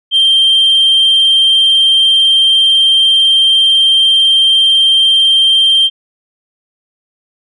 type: tone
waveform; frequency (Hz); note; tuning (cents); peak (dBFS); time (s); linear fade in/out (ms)
sine; 3159; G7; +13; -4; 0.11-5.9; 50
effects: tanh soft clip ceiling -3 dBFS